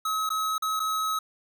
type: tone with dropouts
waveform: square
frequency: 1281 Hz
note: E6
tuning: 50 cents flat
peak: -26 dBFS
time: 0.05-1.19 s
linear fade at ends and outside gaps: 5 ms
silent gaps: 0.292-0.302 / 0.581-0.622 / 0.796-0.8 s
effects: none